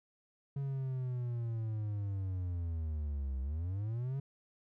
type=linear two-way sweep; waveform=triangle; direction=down then up; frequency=140 to 64.4 to 140 Hz; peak=-32 dBFS; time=0.56-4.2 s; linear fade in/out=5 ms; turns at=3.41 s; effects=none